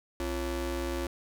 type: ring-modulated tone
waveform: 30% pulse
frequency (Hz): 203.3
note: G#3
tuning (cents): -37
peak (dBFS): -25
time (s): 0.2-1.07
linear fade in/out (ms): 2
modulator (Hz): 142
effects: none